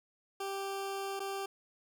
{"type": "tone with dropouts", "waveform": "20% pulse", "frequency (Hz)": 392, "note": "G4", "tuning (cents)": 0, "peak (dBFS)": -31, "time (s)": [0.4, 1.46], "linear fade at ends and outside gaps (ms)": 5, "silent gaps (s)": [1.195, 1.201], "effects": []}